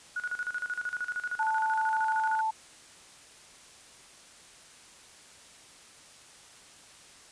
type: tone with tremolo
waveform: sine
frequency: 1459 Hz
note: F#6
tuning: 25 cents flat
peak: -29 dBFS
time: 0.16-2.41 s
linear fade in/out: 5 ms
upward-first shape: square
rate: 13 Hz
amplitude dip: 80%
type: tone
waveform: sine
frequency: 880 Hz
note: A5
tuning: in tune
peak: -26 dBFS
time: 1.39-2.51 s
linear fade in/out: 10 ms
effects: white hiss -53 dBFS RMS until 7.31 s + resampled to 22050 Hz